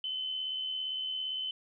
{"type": "tone with amplitude modulation", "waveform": "sine", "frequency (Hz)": 3045, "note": "F#7", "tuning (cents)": 49, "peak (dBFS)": -31, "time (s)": [0.04, 1.51], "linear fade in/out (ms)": 2, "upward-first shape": "sine", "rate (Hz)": 77.6, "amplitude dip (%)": 35, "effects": []}